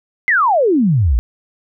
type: exponential sweep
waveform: sine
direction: down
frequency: 2125 to 51.3 Hz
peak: -10 dBFS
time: 0.28-1.19 s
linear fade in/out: 0 ms
effects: none